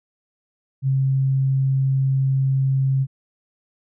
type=tone; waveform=sine; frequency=134.3 Hz; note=C3; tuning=46 cents sharp; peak=-16 dBFS; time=0.82-3.07 s; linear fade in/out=50 ms; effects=none